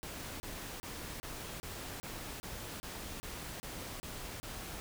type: noise bursts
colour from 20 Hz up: pink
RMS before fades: -44 dBFS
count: 12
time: 0.03-4.8 s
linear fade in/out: 0 ms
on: 370 ms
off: 30 ms
effects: none